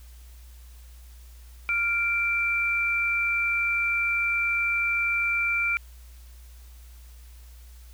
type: tone pair together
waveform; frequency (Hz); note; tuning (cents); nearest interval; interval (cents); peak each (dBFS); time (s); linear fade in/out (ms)
sine; 1396.7 / 2349; F6 / D7; 0 / 0; major sixth; 900; -29 / -23; 1.69-5.77; 0
effects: added 60 Hz sine -44 dBFS peak until 7.93 s + white hiss -57 dBFS RMS until 7.93 s